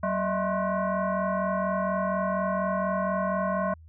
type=tone with frequency modulation; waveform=sine; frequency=233.1 Hz; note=A#3; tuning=in tune; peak=-24 dBFS; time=0.03-3.74 s; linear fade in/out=5 ms; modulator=422 Hz; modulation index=2.5; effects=added 80 Hz sine -47 dBFS peak until 3.88 s